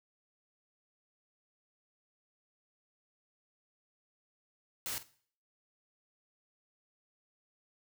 white noise with echo, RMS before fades -38 dBFS, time 4.86-4.98 s, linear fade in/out 0 ms, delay 48 ms, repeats 1, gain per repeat -14 dB, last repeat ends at 5.028 s, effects noise-tail reverb RT60 0.5 s tail -17 dB re dry

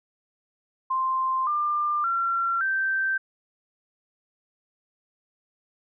sine tone with pitch steps, 1046.5 / 1195.2 / 1365 / 1558.9 Hz, C6 / D6 / F6 / G6, 0 / +30 / -40 / -10 cents, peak -22 dBFS, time 0.9-3.18 s, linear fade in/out 10 ms, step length 570 ms, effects none

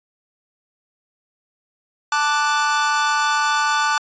45% pulse chord, D major, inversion second, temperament equal, 880 / 1174.7 / 1480 Hz, A5 / D6 / F#6, 0 / 0 / 0 cents, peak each -21 dBFS, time 2.12-3.98 s, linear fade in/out 2 ms, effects resampled to 16000 Hz

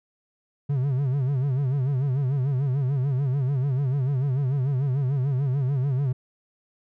triangle tone with vibrato, 134.6 Hz, C3, 49 cents sharp, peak -19 dBFS, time 0.69-6.13 s, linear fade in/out 10 ms, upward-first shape sine, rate 6.8 Hz, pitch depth 130 cents each way, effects none

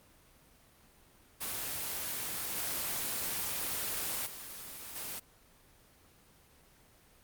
white noise with level steps, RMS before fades -37 / -35 / -45 / -40 dBFS, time 1.4-5.2 s, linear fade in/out 20 ms, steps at 2.56 / 4.26 / 4.95 s, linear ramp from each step 5 ms, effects pink hiss -62 dBFS RMS until 7.23 s + Opus 24 kbps

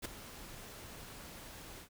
pink noise with ADSR envelope, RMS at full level -37 dBFS, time 0.02-1.89 s, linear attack 31 ms, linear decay 8 ms, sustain -13 dB, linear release 88 ms, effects none

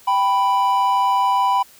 triangle tone pair together, 784 / 990.6 Hz, G5 / B5, 0 / +5 cents, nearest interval major third, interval 405 cents, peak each -18 / -14 dBFS, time 0.07-1.63 s, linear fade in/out 10 ms, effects white hiss -48 dBFS RMS until 1.79 s

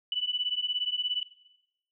sine beating tone pair, 2962 / 2979 Hz, F#7 / F#7, +1 / +11 cents, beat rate 17 Hz, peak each -31 dBFS, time 0.12-1.23 s, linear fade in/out 2 ms, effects noise-tail reverb RT60 0.9 s tail -17 dB re dry

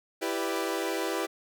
sawtooth chord, E minor seventh, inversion none, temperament equal with one note detuned, 331.5 / 392 / 493.9 / 587.3 Hz, E4 / G4 / B4 / D5, +10 / 0 / 0 / 0 cents, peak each -29 / -29 / -31 / -34 dBFS, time 0.21-1.27 s, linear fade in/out 20 ms, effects none

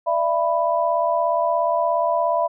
sine tone cluster, 596 / 673 / 989 Hz, D5 / E5 / B5, +25 / +36 / +2 cents, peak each -24 / -20 / -22 dBFS, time 0.06-2.48 s, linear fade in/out 20 ms, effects none

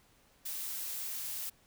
blue noise, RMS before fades -39 dBFS, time 0.45-1.5 s, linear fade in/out 10 ms, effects pink hiss -66 dBFS RMS until 1.66 s

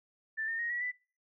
sine tone with pitch steps, 1769 / 1820.8 / 1874.2 / 1929.1 / 1985.6 Hz, A6 / A#6 / A#6 / B6 / B6, +9 / -41 / +9 / -41 / +9 cents, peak -32 dBFS, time 0.37-0.92 s, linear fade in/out 20 ms, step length 110 ms, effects noise-tail reverb RT60 0.4 s tail -25 dB re dry

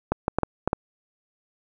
clicks, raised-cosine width 1 ms, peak -7 dBFS, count 6, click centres 0.12 / 0.281 / 0.386 / 0.433 / 0.676 / 0.731 s, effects none

